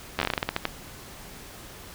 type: slowing click train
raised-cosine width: 0.3 ms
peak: -8 dBFS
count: 13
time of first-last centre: 0.19-0.654 s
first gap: 11 ms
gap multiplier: 1.21
effects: pink hiss -44 dBFS RMS until 1.94 s